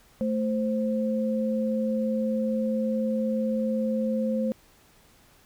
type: tone pair together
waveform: sine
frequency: 220.6 / 523.3 Hz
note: A3 / C5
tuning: +5 / 0 cents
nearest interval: octave + minor third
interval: 1495 cents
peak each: -25 / -28 dBFS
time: 0.21-4.52 s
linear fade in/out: 0 ms
effects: pink hiss -58 dBFS RMS until 5.45 s